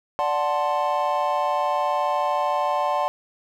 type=chord; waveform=triangle; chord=D dominant seventh; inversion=none; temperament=equal; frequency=587.3 / 740 / 880 / 1046.5 Hz; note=D5 / F#5 / A5 / C6; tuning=0 / 0 / 0 / 0 cents; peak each=-24 dBFS; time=0.19-3.08 s; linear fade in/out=0 ms; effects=none